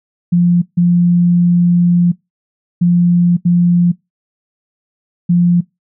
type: tone bursts at uneven times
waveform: sine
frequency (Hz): 174.61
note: F3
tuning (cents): 0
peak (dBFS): -7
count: 5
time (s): 0.32-0.62 / 0.77-2.12 / 2.81-3.37 / 3.45-3.92 / 5.29-5.61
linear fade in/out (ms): 10
effects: noise-tail reverb RT60 0.2 s tail -23 dB re dry